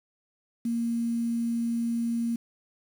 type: tone with quantisation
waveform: sine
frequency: 233.1 Hz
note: A#3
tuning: in tune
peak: -25 dBFS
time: 0.65-2.36 s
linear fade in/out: 5 ms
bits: 8
effects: none